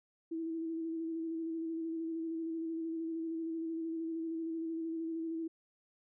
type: tone with vibrato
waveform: sine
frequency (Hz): 326.8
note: E4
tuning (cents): -15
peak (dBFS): -35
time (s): 0.31-5.48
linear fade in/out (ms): 10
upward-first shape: square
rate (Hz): 13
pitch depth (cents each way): 19
effects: none